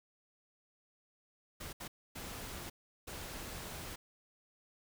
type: noise bursts at uneven times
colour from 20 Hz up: pink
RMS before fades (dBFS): -45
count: 4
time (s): 1.6-1.73 / 1.8-1.88 / 2.15-2.7 / 3.07-3.96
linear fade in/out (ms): 10
effects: none

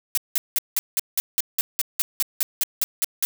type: noise bursts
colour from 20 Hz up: blue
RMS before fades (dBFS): -21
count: 16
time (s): 0.15-3.25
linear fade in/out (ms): 0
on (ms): 25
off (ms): 180
effects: none

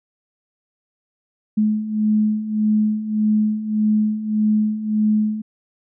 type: beating tone pair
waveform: sine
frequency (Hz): 212.5 / 214.2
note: G#3 / A3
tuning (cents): +40 / -46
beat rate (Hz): 1.7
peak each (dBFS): -22 / -17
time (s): 1.57-5.42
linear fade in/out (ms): 10
effects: none

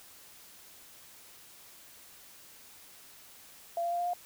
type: tone with pitch steps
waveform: sine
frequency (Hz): 683 / 689.3 / 695.7 / 702.2 / 708.7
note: F5 / F5 / F5 / F5 / F5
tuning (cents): -39 / -23 / -7 / +9 / +25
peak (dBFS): -29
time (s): 3.77-4.135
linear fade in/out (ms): 2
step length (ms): 73
effects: white hiss -54 dBFS RMS until 4.25 s

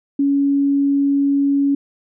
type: tone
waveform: sine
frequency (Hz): 280.1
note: C#4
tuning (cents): +18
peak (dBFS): -13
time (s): 0.19-1.75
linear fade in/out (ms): 5
effects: none

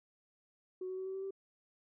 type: tone with pitch steps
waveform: sine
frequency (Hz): 370 / 373.7 / 377.3 / 381.1 / 384.8 / 388.6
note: F#4 / F#4 / F#4 / G4 / G4 / G4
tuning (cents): 0 / +17 / +34 / -49 / -32 / -15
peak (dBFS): -37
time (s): 0.81-1.308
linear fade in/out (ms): 5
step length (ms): 83
effects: tanh soft clip ceiling -33 dBFS

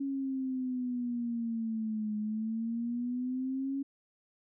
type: exponential two-way sweep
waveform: sine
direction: down then up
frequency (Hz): 277.2 to 210.8 to 277.2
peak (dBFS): -31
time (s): 0-3.83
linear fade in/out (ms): 10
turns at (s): 2.17
effects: none

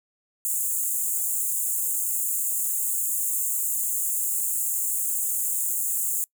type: high-pass noise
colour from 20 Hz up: pink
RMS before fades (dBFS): -26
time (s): 0.45-6.24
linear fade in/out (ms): 0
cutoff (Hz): 6900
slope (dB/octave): 96
effects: noise-tail reverb RT60 0.1 s tail -25 dB re dry

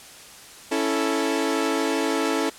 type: chord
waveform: sawtooth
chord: A major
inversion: first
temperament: equal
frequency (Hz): 277.2 / 329.6 / 440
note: C#4 / E4 / A4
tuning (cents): 0 / 0 / 0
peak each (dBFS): -22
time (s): 0.71-2.5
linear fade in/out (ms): 10
effects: white hiss -44 dBFS RMS until 2.58 s + low-pass 10000 Hz 12 dB/octave

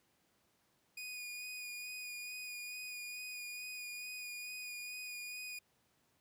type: tone with vibrato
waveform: sawtooth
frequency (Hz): 2464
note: D#7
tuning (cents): -17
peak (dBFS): -40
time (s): 0.97-5.59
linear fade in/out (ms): 5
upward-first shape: sine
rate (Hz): 2.3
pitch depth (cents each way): 17
effects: pink hiss -75 dBFS RMS until 6.2 s + high-pass 100 Hz 12 dB/octave

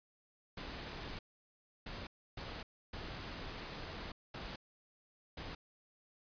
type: noise bursts at uneven times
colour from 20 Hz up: pink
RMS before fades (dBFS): -45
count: 6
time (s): 0.57-1.19 / 1.86-2.07 / 2.37-2.63 / 2.93-4.12 / 4.34-4.56 / 5.37-5.55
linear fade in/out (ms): 5
effects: resampled to 11025 Hz

